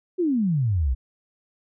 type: exponential sweep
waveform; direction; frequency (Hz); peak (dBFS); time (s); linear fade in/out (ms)
sine; down; 379.4 to 57.9; -19; 0.18-0.95; 20
effects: none